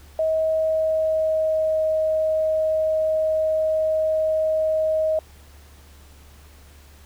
sine tone with pitch glide, 636 to 629.4 Hz, D#5 to D#5, +38 to +20 cents, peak -18 dBFS, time 0.19-5.19 s, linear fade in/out 2 ms, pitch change -18 cents, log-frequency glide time 0.49-1.81 s, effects added 72 Hz sine -46 dBFS peak until 7.05 s + pink hiss -52 dBFS RMS until 7.05 s

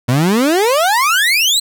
30% pulse exponential sweep, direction up, 116.54 to 4186 Hz, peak -8 dBFS, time 0.08-1.6 s, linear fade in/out 10 ms, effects none

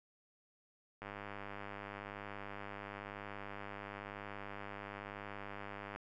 click train, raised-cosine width 0.5 ms, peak -30 dBFS, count 500, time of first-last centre 1.02-5.961 s, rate 101 Hz, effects none

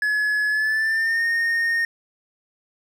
triangle tone with pitch glide, 1700 to 1843.2 Hz, G#6 to A#6, +40 to -20 cents, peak -17 dBFS, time 0.02-1.85 s, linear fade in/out 2 ms, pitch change +140 cents, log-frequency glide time 0.48-1.24 s, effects none

